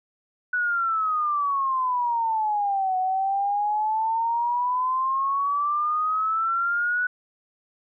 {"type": "exponential two-way sweep", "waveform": "sine", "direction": "down then up", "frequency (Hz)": [1485, 740, 1485], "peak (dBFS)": -21, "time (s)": [0.53, 7.07], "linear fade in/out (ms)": 5, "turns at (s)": 2.97, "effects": []}